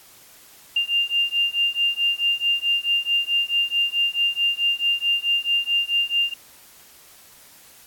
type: beating tone pair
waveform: sine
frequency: 2794 / 2798.6 Hz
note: F7 / F7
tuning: 0 / +3 cents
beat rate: 4.6 Hz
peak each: -22 dBFS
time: 0.76-6.34 s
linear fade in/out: 5 ms
effects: white hiss -49 dBFS RMS until 7.86 s + AAC 64 kbps